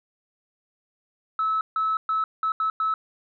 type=tone bursts at uneven times; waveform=sine; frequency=1300 Hz; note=E6; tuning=24 cents flat; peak=-20 dBFS; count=6; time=1.39-1.61 / 1.76-1.97 / 2.09-2.24 / 2.43-2.52 / 2.6-2.7 / 2.8-2.94 s; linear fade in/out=2 ms; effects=tanh soft clip ceiling -17 dBFS